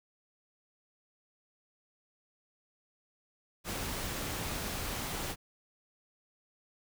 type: noise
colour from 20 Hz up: pink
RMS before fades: -37 dBFS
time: 3.64-5.36 s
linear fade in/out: 50 ms
effects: none